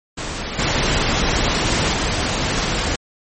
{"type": "noise with level steps", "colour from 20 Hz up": "pink", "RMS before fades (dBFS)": [-26, -18, -20], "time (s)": [0.17, 2.96], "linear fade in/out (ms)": 10, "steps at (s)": [0.58, 1.92], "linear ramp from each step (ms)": 20, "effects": ["MP3 32 kbps"]}